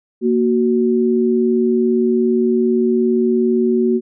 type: tone pair together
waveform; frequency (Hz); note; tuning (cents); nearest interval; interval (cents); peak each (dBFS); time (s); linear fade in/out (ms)
sine; 234 / 371.5; A#3 / F#4; +7 / +7; minor sixth; 800; -15; 0.21-4.01; 50
effects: none